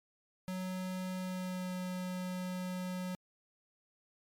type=tone with pitch glide; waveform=square; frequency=185 to 182.88 Hz; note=F#3 to F#3; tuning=0 to -20 cents; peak=-37 dBFS; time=0.48-3.15 s; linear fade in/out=0 ms; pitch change=-20 cents; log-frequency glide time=1.18-1.73 s; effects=MP3 96 kbps